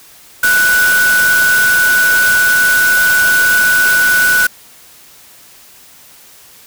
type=tone in noise; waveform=sine; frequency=1482 Hz; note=F#6; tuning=2 cents sharp; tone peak=-8 dBFS; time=0.43-4.47 s; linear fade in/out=5 ms; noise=white; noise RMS=-18 dBFS; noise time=0.43-4.47 s; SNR=+7 dB; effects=white hiss -41 dBFS RMS until 6.66 s